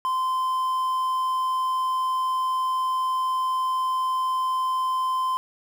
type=tone with quantisation; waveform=triangle; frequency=1034 Hz; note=C6; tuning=21 cents flat; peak=-20 dBFS; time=0.05-5.37 s; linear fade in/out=0 ms; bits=8; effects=none